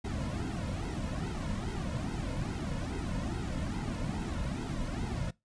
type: noise with flanger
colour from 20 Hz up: brown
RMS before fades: -35 dBFS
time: 0.04-5.31 s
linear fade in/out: 10 ms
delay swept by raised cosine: 1.7 to 2.6 ms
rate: 2.4 Hz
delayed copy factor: -0.85
effects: noise-tail reverb RT60 0.2 s tail -22 dB re dry + resampled to 22050 Hz